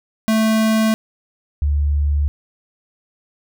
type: tone pair in turn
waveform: square / sine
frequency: 220 / 72.68 Hz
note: A3 / D2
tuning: 0 / -17 cents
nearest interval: octave + perfect fifth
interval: 1917 cents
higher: first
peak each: -14 dBFS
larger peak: neither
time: 0.28-0.94 / 1.62-2.28 s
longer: neither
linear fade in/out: 0 ms
effects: none